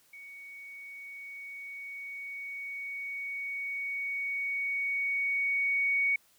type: tone with level ramp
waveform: sine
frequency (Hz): 2235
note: C#7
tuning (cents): +14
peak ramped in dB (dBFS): -45 to -24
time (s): 0.13-6.16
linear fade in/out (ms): 5
effects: white hiss -65 dBFS RMS until 6.38 s